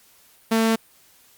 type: tone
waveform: sawtooth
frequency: 224.5 Hz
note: A3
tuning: 35 cents sharp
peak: -13 dBFS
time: 0.51-0.76 s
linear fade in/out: 10 ms
effects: white hiss -55 dBFS RMS until 1.37 s + Opus 48 kbps